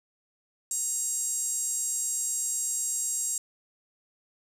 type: tone with high-pass filter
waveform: 5% pulse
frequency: 948 Hz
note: A#5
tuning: 29 cents sharp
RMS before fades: -30 dBFS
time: 0.71-3.38 s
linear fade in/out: 2 ms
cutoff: 7500 Hz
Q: 7
effects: none